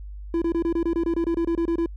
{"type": "tone bursts", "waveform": "triangle", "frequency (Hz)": 335.3, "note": "E4", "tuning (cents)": 30, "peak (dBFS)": -18, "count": 15, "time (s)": [0.34, 1.86], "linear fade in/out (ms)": 2, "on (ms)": 78, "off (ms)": 25, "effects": ["added 50 Hz sine -34 dBFS peak until 1.96 s"]}